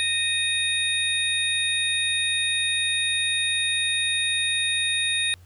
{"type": "tone cluster", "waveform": "sine", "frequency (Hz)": [1847, 2500, 3712, 9450], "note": ["A#6", "D#7", "A#7", "D9"], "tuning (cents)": [-16, 8, -8, 10], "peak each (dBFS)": [-29, -27, -24, -31], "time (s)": [0, 5.34], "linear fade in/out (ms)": 0, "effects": ["added 89 Hz sine -47 dBFS peak until 5.45 s", "pink hiss -59 dBFS RMS until 5.45 s"]}